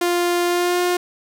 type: tone with pitch glide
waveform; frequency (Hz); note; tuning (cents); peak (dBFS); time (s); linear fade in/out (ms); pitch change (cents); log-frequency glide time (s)
sawtooth; 350 to 355.9; F4 to F4; +4 to +33; -13; 0.01-0.97; 5; +29; 0.46-0.8
effects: none